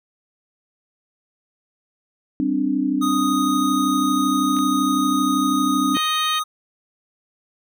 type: chord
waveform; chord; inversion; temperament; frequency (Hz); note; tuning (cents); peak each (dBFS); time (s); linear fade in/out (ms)
sine; G suspended fourth; none; just; 196 / 261.3 / 294; G3 / C4 / D4; 0 / -2 / +2; -27 / -21 / -21; 2.4-5.97; 0
type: tone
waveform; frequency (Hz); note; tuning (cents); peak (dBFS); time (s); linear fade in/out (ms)
square; 1244.5; D#6; 0; -22; 3.01-6.44; 20
type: clicks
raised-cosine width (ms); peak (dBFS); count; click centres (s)
0.3; -22; 2; 4.567 / 4.588
type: harmonic tone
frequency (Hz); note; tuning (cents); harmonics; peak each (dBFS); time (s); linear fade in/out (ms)
622.3; D#5; 0; 3 / 4 / 5 / 6 / 7; -30 / -31 / -27 / -28 / -38; 5.94-6.4; 20
effects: none